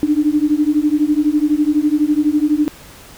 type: beating tone pair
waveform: sine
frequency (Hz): 293.7 / 305.7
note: D4 / D#4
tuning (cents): 0 / -30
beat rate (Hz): 12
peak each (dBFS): -15 / -15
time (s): 0.03-2.68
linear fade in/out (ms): 0
effects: pink hiss -40 dBFS RMS until 3.17 s